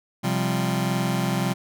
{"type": "chord", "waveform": "sawtooth", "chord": "C suspended fourth", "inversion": "none", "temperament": "just", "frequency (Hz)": [130.81, 174.42, 196.22], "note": ["C3", "F3", "G3"], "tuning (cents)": [0, -2, 2], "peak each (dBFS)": -22, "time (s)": [0.23, 1.54], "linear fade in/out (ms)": 20, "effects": []}